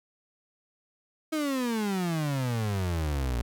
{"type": "exponential sweep", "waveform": "35% pulse", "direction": "down", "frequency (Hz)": [319.7, 57], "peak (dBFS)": -25, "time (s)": [1.32, 3.42], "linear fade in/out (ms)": 10, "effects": []}